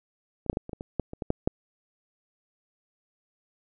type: clicks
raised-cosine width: 2 ms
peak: -29 / -7 / -26 / -13 / -25 / -21 / -22 / -12 / -24 / -18 / -10 / -9 dBFS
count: 12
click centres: 0.463 / 0.498 / 0.53 / 0.571 / 0.694 / 0.732 / 0.809 / 0.997 / 1.134 / 1.222 / 1.304 / 1.475 s
effects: none